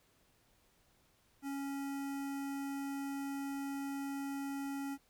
square tone with notch filter, 277.2 Hz, C#4, in tune, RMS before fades -40 dBFS, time 1.42-4.98 s, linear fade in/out 50 ms, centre 3800 Hz, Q 1.3, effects pink hiss -71 dBFS RMS until 5.09 s

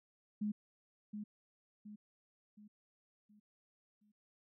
sine tone with echo, 209.6 Hz, G#3, 16 cents sharp, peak -34 dBFS, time 0.41-0.52 s, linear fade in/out 10 ms, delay 720 ms, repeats 5, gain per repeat -7 dB, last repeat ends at 4.12 s, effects none

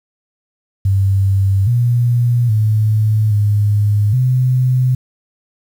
sine tone with pitch steps, 97.4 / 120.3 / 108 / 103.7 / 127.5 Hz, G2 / B2 / A2 / G#2 / C3, -11 / -45 / -32 / -2 / -44 cents, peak -10 dBFS, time 0.85-4.95 s, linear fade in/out 5 ms, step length 820 ms, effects 7-bit

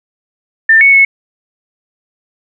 sine tone with pitch steps, 1791 / 2215 / 2196 Hz, A6 / C#7 / C#7, +30 / -2 / -17 cents, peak -3 dBFS, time 0.69-1.05 s, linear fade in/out 5 ms, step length 120 ms, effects none

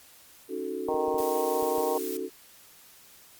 sine chord, D# half-diminished seventh, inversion third, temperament equal, 277.2 / 311.1 / 370 / 440 Hz, C#4 / D#4 / F#4 / A4, 0 / 0 / 0 / 0 cents, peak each -38 / -39 / -34 / -35 dBFS, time 0.48-2.3 s, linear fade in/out 50 ms
harmonic tone, 155 Hz, D#3, 6 cents flat, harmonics 3 / 4 / 5 / 6 / 7, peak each -28 / -34 / -33 / -34 / -39 dBFS, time 0.88-1.98 s, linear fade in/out 5 ms
clicks, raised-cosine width 2 ms, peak -31 dBFS, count 7, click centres 0.889 / 0.944 / 1.082 / 1.144 / 1.203 / 1.627 / 1.782 s
blue noise, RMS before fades -39 dBFS, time 1.18-2.17 s, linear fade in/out 2 ms
effects white hiss -54 dBFS RMS until 3.39 s + Opus 48 kbps

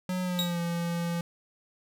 square tone with pitch glide, 183 to 170.75 Hz, F#3 to F3, -19 to -39 cents, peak -29 dBFS, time 0.09-1.21 s, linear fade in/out 2 ms, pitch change -120 cents, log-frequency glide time 0.22-0.6 s
40% pulse tone with exponential decay, 3800 Hz, A#7, 33 cents sharp, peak -23 dBFS, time 0.39-0.61 s, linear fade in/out 0 ms, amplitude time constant 47 ms
effects none

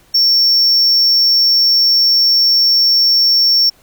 triangle tone, 5460 Hz, F8, 40 cents flat, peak -7 dBFS, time 0.14-3.7 s, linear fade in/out 10 ms, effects pink hiss -50 dBFS RMS until 3.82 s

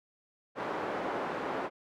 pink band-pass noise, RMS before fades -35 dBFS, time 0.55-1.7 s, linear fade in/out 50 ms, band 380 to 1200 Hz, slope 12 dB/octave, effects none

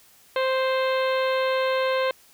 harmonic tone, 523.3 Hz, C5, in tune, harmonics 1 / 2 / 3 / 4 / 5 / 6 / 7 / 8, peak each -22 / -28 / -32 / -34 / -36 / -38 / -39 / -40 dBFS, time 0.36-2.11 s, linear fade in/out 2 ms, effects white hiss -55 dBFS RMS until 2.33 s

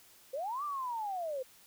sine linear two-way sweep, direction up then down, 500 to 1200 to 500 Hz, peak -34 dBFS, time 0.33-1.43 s, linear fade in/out 10 ms, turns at 0.64 s, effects white hiss -60 dBFS RMS until 1.66 s

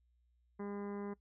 harmonic tone, 202.5 Hz, G#3, 43 cents flat, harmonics 1 / 2 / 3 / 4 / 5 / 6 / 7 / 8 / 9 / 10, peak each -42 / -44 / -57 / -55 / -54 / -60 / -64 / -63 / -66 / -64 dBFS, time 0.59-1.14 s, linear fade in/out 10 ms, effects noise-tail reverb RT60 0.1 s tail -20 dB re dry + added 60 Hz sine -70 dBFS peak until 1.2 s

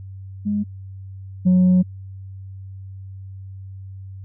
sine tone pair in turn, 206.6 / 182.84 Hz, G#3 / F#3, -9 / -20 cents, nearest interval major second, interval 211 cents, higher first, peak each -18 / -9 dBFS, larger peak second, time 0.45-0.64 / 1.45-1.83 s, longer second, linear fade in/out 20 ms, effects tanh soft clip ceiling -10 dBFS + added 96 Hz sine -33 dBFS peak until 4.24 s

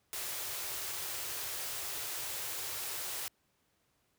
white band-stop noise, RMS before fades -39 dBFS, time 0.13-3.28 s, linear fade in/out 0 ms, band 150 to 320 Hz, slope 48 dB/octave, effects pink hiss -75 dBFS RMS until 4.18 s + high-pass 60 Hz 12 dB/octave

